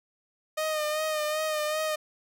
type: tone with vibrato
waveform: sawtooth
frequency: 615 Hz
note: D#5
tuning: 20 cents flat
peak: -23 dBFS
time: 0.57-1.96 s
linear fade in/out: 10 ms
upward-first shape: sine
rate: 2.6 Hz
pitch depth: 35 cents each way
effects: none